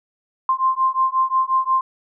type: beating tone pair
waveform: sine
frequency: 1046.5 / 1052.1 Hz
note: C6 / C6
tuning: 0 / +9 cents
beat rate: 5.6 Hz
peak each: -19 dBFS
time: 0.49-1.81 s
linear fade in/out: 2 ms
effects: none